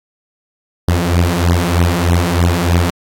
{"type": "beating tone pair", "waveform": "sawtooth", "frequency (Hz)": [85, 88.2], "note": ["F2", "F2"], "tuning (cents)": [-46, 18], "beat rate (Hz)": 3.2, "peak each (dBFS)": -10, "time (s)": [0.88, 2.9], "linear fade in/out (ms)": 0, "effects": ["AAC 48 kbps"]}